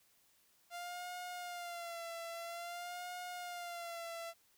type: tone with vibrato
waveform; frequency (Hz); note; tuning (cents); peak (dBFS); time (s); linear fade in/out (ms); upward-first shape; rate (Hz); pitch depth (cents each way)
sawtooth; 694; F5; -11; -39; 0.7-4.34; 50; sine; 0.5; 58
effects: white hiss -71 dBFS RMS until 4.57 s